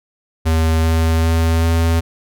square tone with pitch steps, 80.6 / 81.3 / 82.01 / 82.72 Hz, E2 / E2 / E2 / E2, -38 / -23 / -8 / +7 cents, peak -13 dBFS, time 0.45-2.01 s, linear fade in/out 20 ms, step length 390 ms, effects none

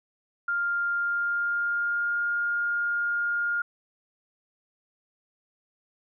sine tone with pitch glide, 1400 to 1414.6 Hz, F6 to F6, +4 to +22 cents, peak -24 dBFS, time 0.48-3.62 s, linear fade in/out 5 ms, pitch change +18 cents, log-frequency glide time 0.95-2.21 s, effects none

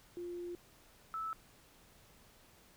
sine tone pair in turn, 350 / 1310.4 Hz, F4 / E6, +4 / -11 cents, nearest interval octave + major seventh, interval 2285 cents, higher second, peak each -40 / -37 dBFS, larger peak second, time 0.17-0.55 / 1.14-1.33 s, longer first, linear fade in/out 0 ms, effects pink hiss -63 dBFS RMS until 2.76 s

